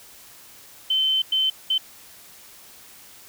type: tone bursts at uneven times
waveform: sine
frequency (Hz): 3076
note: G7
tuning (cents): -33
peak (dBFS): -18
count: 3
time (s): 0.9-1.22 / 1.32-1.5 / 1.7-1.78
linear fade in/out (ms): 5
effects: white hiss -47 dBFS RMS until 3.28 s